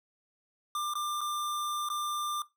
square tone with dropouts, 1192 Hz, D6, 25 cents sharp, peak -31 dBFS, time 0.75-2.42 s, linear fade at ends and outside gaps 2 ms, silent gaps 0.937-0.953 / 1.208-1.213 / 1.888-1.9 s, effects noise-tail reverb RT60 0.2 s tail -19 dB re dry

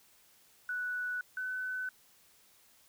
sine tone pair in turn, 1480 / 1508.5 Hz, F#6 / F#6, 0 / +33 cents, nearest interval unison, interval 33 cents, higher second, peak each -33 / -34 dBFS, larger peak first, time 0.69-1.21 / 1.37-1.89 s, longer neither, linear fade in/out 2 ms, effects white hiss -64 dBFS RMS until 2.88 s

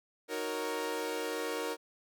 sawtooth chord, D# minor seventh, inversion none, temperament equal, 311.1 / 370 / 466.2 / 554.4 Hz, D#4 / F#4 / A#4 / C#5, 0 / 0 / 0 / 0 cents, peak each -37 / -38 / -32 / -38 dBFS, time 0.28-1.77 s, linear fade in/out 50 ms, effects none

